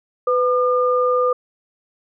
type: tone pair together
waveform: sine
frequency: 500 / 1207.9 Hz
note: B4 / D6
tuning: +21 / +48 cents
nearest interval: octave + minor third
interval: 1527 cents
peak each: -16 / -19 dBFS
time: 0.27-1.33 s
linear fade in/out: 5 ms
effects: none